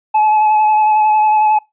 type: tone with vibrato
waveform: triangle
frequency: 856 Hz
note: A5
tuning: 48 cents flat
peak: -7 dBFS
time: 0.14-1.59 s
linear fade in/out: 10 ms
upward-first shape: sine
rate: 11 Hz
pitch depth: 19 cents each way
effects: noise-tail reverb RT60 0.2 s tail -23 dB re dry + resampled to 8000 Hz